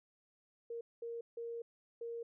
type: tone bursts at uneven times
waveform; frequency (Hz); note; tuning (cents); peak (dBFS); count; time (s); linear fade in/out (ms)
sine; 466.2; A#4; 0; -40; 4; 0.7-0.81 / 1.02-1.21 / 1.37-1.62 / 2.01-2.23; 5
effects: none